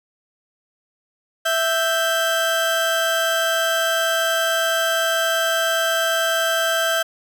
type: tone pair together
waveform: 30% pulse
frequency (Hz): 659.3 / 1568.1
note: E5 / G6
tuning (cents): 0 / 0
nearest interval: octave + minor third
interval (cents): 1500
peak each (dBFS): -18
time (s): 1.45-7.03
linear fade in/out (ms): 10
effects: none